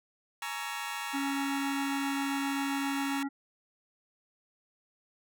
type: chord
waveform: 20% pulse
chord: A# half-diminished seventh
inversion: third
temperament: just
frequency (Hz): 839.1 / 932.3 / 1118.8 / 1342.6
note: G#5 / A#5 / C#6 / E6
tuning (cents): +18 / 0 / +16 / +31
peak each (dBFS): -36 / -34 / -37 / -37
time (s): 0.42-3.23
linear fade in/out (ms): 2
type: harmonic tone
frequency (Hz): 277.2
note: C#4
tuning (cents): 0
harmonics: 1 / 3 / 5 / 7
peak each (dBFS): -31 / -41 / -45 / -48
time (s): 1.13-3.29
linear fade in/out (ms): 20
effects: none